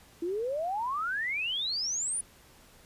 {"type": "exponential sweep", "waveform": "sine", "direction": "up", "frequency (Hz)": [327.9, 9956], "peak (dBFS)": -29, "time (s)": [0.22, 2.21], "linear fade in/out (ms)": 5, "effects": ["pink hiss -57 dBFS RMS until 2.85 s", "resampled to 32000 Hz"]}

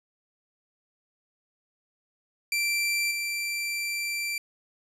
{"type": "tone with level steps", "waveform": "sawtooth", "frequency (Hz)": 2349, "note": "D7", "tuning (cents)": 0, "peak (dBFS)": [-21, -25], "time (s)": [2.52, 4.38], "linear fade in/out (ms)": 2, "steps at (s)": 3.11, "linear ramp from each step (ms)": 2, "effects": ["resampled to 32000 Hz"]}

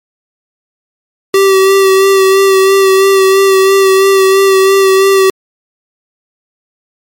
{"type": "tone with vibrato", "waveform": "square", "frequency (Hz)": 386.7, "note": "G4", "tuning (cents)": -24, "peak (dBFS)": -5, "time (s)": [1.34, 5.3], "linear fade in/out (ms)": 2, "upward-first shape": "sine", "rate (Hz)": 3, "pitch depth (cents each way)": 22, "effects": ["MP3 64 kbps"]}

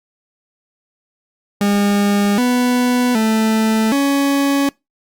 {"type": "tone with pitch steps", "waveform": "40% pulse", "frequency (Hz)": [202.9, 247.4, 220.2, 279.3], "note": ["G#3", "B3", "A3", "C#4"], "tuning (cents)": [-40, 3, 2, 13], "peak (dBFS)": -12, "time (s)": [1.61, 4.69], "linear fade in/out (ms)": 2, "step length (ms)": 770, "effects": ["noise-tail reverb RT60 0.2 s tail -24 dB re dry", "Opus 48 kbps"]}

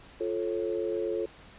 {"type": "chord", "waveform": "sine", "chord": "F augmented", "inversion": "none", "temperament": "just", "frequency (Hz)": [349.2, 436.5, 545.7], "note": ["F4", "A4", "C#5"], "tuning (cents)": [0, -14, -27], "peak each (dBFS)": [-32, -31, -35], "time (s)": [0.2, 1.26], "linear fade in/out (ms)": 10, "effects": ["pink hiss -52 dBFS RMS until 1.58 s", "resampled to 8000 Hz"]}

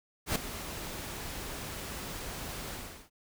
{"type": "noise with ADSR envelope", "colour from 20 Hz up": "pink", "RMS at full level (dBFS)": -28, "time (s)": [0.26, 3.1], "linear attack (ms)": 96, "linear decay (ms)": 5, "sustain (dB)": -12, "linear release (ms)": 380, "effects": []}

